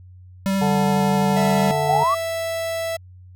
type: tone with vibrato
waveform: square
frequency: 194.1 Hz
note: G3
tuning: 17 cents flat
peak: -19 dBFS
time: 0.46-1.71 s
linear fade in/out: 0 ms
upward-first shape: square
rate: 12 Hz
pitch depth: 10 cents each way
type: harmonic tone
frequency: 146.83 Hz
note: D3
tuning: in tune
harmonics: 1 / 3 / 5 / 6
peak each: -25 / -26 / -25 / -25 dBFS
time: 0.61-2.04 s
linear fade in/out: 10 ms
type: tone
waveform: 45% pulse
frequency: 659.3 Hz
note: E5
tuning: in tune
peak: -23 dBFS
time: 1.36-2.97 s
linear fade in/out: 10 ms
type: exponential sweep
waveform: sine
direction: up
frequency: 698.5 to 1205 Hz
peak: -16 dBFS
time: 1.88-2.15 s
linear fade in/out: 10 ms
effects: added 91 Hz sine -41 dBFS peak until 3.35 s